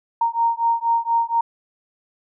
sine beating tone pair, 925 / 929.2 Hz, A#5 / A#5, -14 / -6 cents, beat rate 4.2 Hz, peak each -20 dBFS, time 0.21-1.41 s, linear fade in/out 5 ms, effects none

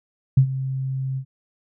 sine tone with ADSR envelope, 132.8 Hz, C3, 26 cents sharp, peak -8 dBFS, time 0.37-1.25 s, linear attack 6 ms, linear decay 83 ms, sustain -15 dB, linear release 78 ms, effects none

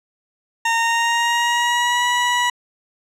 20% pulse tone with pitch glide, 919 to 973.6 Hz, A#5 to B5, -25 to -25 cents, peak -11 dBFS, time 0.65-2.5 s, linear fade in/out 5 ms, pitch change +100 cents, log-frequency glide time 0.76-2.06 s, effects low-pass 8000 Hz 12 dB/octave

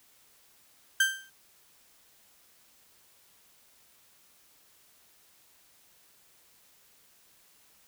35% pulse tone with exponential decay, 1568 Hz, G6, in tune, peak -17 dBFS, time 1-1.3 s, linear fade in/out 5 ms, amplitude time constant 64 ms, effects white hiss -62 dBFS RMS until 7.87 s

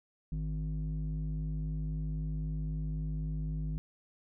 square tone with low-pass filter, 51.91 Hz, G#1, in tune, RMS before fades -35 dBFS, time 0.32-3.78 s, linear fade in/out 0 ms, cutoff 190 Hz, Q 6.3, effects none

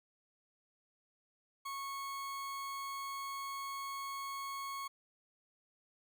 40% pulse tone, 1100 Hz, C#6, 14 cents flat, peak -39 dBFS, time 1.65-4.88 s, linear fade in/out 10 ms, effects none

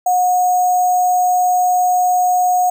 sine tone with sample-and-hold, 727 Hz, F#5, 31 cents flat, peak -11 dBFS, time 0.06-2.7 s, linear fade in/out 5 ms, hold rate 7350 Hz, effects none

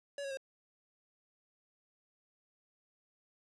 square tone with pitch steps, 566 / 550.5 / 535.5 Hz, C#5 / C#5 / C5, +36 / -12 / +40 cents, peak -39 dBFS, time 0.18-0.372 s, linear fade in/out 2 ms, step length 64 ms, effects resampled to 22050 Hz + 11-bit

